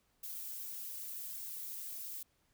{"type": "noise with flanger", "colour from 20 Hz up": "violet", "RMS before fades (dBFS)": -44, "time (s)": [0.23, 2.23], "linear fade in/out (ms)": 5, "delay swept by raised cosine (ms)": [1.8, 4.5], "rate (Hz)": 0.85, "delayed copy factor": 0.9, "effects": ["pink hiss -75 dBFS RMS until 2.53 s"]}